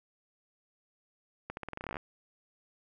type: accelerating click train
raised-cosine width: 0.5 ms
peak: -23 dBFS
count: 15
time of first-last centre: 1.5-1.968 s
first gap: 71 ms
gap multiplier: 0.87
effects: none

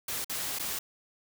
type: noise with dropouts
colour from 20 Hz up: white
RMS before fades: -34 dBFS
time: 0.08-0.79 s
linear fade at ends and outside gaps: 5 ms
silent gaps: 0.245-0.295 / 0.588-0.595 s
effects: none

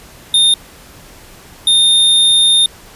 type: tone bursts at uneven times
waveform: square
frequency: 3644 Hz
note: A#7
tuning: 40 cents flat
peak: -8 dBFS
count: 2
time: 0.34-0.54 / 1.67-2.66 s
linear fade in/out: 2 ms
effects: pink hiss -39 dBFS RMS until 2.95 s + resampled to 32000 Hz

